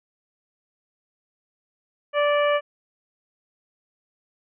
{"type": "harmonic tone", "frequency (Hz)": 584, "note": "D5", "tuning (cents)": -10, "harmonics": [1, 2, 3, 4, 5], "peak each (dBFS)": [-19, -25, -29, -31, -33], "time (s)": [2.13, 2.61], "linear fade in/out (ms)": 50, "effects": []}